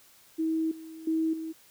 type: tone with level steps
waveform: sine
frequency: 321.1 Hz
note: E4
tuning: 45 cents flat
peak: -25 / -41 / -24 / -33 dBFS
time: 0.38-1.53 s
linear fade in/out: 20 ms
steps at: 0.71 / 1.07 / 1.33 s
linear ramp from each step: 5 ms
effects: white hiss -58 dBFS RMS until 1.7 s